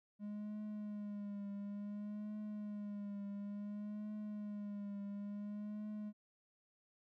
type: tone with vibrato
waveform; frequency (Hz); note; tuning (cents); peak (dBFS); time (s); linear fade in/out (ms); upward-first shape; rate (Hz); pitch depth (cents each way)
triangle; 206.3; G#3; -11; -40; 0.19-6.13; 50; triangle; 0.57; 48
effects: none